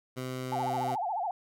15% pulse tone with pitch glide, 128.5 to 127.69 Hz, C3 to C3, -31 to -42 cents, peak -28 dBFS, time 0.16-0.96 s, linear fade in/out 20 ms, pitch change -11 cents, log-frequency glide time 0.62-0.79 s
sine tone with vibrato, 784 Hz, G5, in tune, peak -29 dBFS, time 0.52-1.31 s, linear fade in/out 2 ms, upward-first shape sine, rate 14 Hz, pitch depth 220 cents each way
effects none

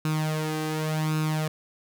sawtooth tone with flanger, 155.56 Hz, D#3, in tune, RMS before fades -27 dBFS, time 0.05-1.48 s, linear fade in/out 2 ms, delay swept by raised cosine 0.76 to 2.56 ms, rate 0.89 Hz, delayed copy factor +0.65, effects none

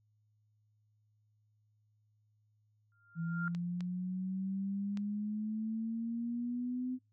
sine tone with exponential growth, 1396.9 Hz, F6, in tune, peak -34 dBFS, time 2.92-3.48 s, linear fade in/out 1 ms, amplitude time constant 120 ms
sine exponential sweep, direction up, 164.81 to 256.3 Hz, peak -34 dBFS, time 3.15-6.99 s, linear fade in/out 50 ms
clicks, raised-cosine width 0.2 ms, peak -31 dBFS, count 3, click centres 3.549 / 3.807 / 4.973 s
effects noise-tail reverb RT60 0.2 s tail -24 dB re dry + added 106 Hz sine -70 dBFS peak until 7.12 s

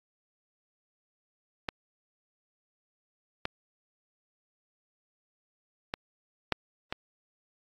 clicks, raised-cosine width 0.3 ms, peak -14 / -14 / -14 / -9 / -14 dBFS, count 5, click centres 1.688 / 3.454 / 5.939 / 6.523 / 6.925 s, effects AAC 32 kbps

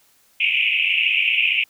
pink band-pass noise, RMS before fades -19 dBFS, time 0.4-1.64 s, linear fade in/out 5 ms, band 2300 to 2900 Hz, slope 96 dB/octave, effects white hiss -58 dBFS RMS until 1.69 s

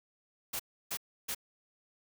white noise bursts, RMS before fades -36 dBFS, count 3, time 0.53-1.348 s, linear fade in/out 10 ms, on 66 ms, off 310 ms, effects none

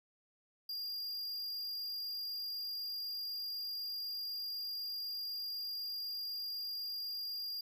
square tone, 4808 Hz, D8, 40 cents sharp, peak -39 dBFS, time 0.69-7.61 s, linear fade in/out 5 ms, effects none

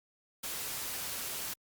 white noise, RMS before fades -38 dBFS, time 0.43-1.54 s, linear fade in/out 10 ms, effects Opus 48 kbps

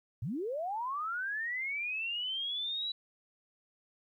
sine linear sweep, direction up, 92.5 to 3951 Hz, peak -33 dBFS, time 0.22-2.92 s, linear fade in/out 5 ms, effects 12-bit

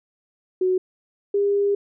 sine tone pair in turn, 370 / 403.4 Hz, F#4 / G4, 0 / +50 cents, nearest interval minor second, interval 150 cents, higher second, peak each -17 dBFS, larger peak neither, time 0.61-0.78 / 1.34-1.75 s, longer second, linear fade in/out 5 ms, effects none

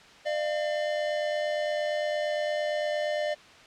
square tone pair together, 600.3 / 689 Hz, D5 / F5, +38 / -24 cents, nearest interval major second, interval 238 cents, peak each -28 / -35 dBFS, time 0.25-3.35 s, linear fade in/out 20 ms, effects white hiss -51 dBFS RMS until 3.66 s + low-pass 4000 Hz 12 dB/octave

